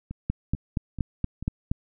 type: two click trains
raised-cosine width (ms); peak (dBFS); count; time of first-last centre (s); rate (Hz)
5; -22 / -12; 4 / 7; 0.11-1.426 / 0.3-1.715; 2.28 / 4.24
effects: none